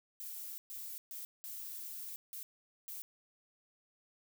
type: noise bursts at uneven times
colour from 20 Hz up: violet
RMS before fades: -45 dBFS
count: 6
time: 0.2-0.58 / 0.7-0.98 / 1.11-1.25 / 1.44-2.16 / 2.33-2.43 / 2.88-3.02 s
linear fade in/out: 0 ms
effects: none